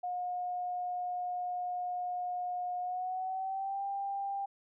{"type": "tone with pitch glide", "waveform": "sine", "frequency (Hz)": [719, 793.2], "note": ["F#5", "G5"], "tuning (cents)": [-50, 20], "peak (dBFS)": -33, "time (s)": [0.03, 4.46], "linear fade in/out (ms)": 10, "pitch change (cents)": 170, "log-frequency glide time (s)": [2.8, 3.83], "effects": []}